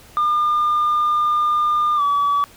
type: tone with pitch glide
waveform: sine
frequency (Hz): 1206 to 1144.2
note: D6 to D6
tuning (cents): +46 to -45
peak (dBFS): -13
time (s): 0.17-2.44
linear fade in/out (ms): 0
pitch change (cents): -91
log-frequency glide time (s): 1.96-2.02
effects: tanh soft clip ceiling -13 dBFS + pink hiss -46 dBFS RMS until 2.56 s